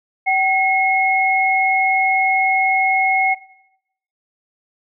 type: tone pair together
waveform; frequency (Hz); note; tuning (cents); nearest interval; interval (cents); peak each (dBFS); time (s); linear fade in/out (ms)
sine; 765.1 / 2168; G5 / C#7; -42 / -39; octave + tritone; 1803; -16; 0.26-3.35; 20
effects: noise-tail reverb RT60 0.8 s tail -17 dB re dry